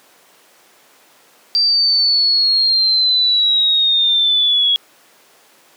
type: linear sweep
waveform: sine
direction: down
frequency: 4699 to 3322 Hz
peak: -11 dBFS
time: 1.55-4.76 s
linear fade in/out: 0 ms
effects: pink hiss -49 dBFS RMS until 5.76 s + high-pass 400 Hz 12 dB/octave